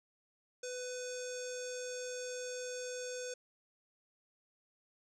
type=tone with low-pass filter; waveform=square; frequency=499.8 Hz; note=B4; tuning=21 cents sharp; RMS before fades=-42 dBFS; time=0.63-3.34 s; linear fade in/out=5 ms; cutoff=6900 Hz; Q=7.8; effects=none